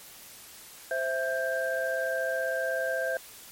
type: tone cluster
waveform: sine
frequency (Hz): 523 / 659 / 1581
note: C5 / E5 / G6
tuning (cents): -1 / -1 / +14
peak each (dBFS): -31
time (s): 0.91-3.17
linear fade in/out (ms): 2
effects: white hiss -48 dBFS RMS until 3.51 s + MP3 64 kbps